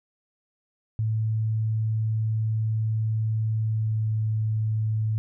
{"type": "tone with pitch glide", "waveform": "sine", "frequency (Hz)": [110, 109.18], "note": ["A2", "A2"], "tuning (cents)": [0, -13], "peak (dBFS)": -22, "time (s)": [0.99, 5.18], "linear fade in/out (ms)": 0, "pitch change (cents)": -13, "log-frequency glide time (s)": [3.6, 4.12], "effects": []}